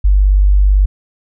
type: tone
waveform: sine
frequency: 49 Hz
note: G1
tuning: in tune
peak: -6 dBFS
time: 0.04-0.86 s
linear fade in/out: 10 ms
effects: none